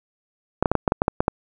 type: clicks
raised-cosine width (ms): 1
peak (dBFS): -3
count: 10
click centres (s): 0.626 / 0.658 / 0.716 / 0.753 / 0.878 / 0.921 / 1.019 / 1.081 / 1.205 / 1.281
effects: none